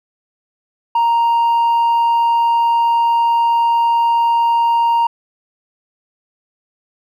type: tone with hard clipping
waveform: triangle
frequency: 932.3 Hz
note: A#5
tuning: in tune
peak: -10 dBFS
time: 0.95-5.07 s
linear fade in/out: 5 ms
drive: 1 dB
effects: none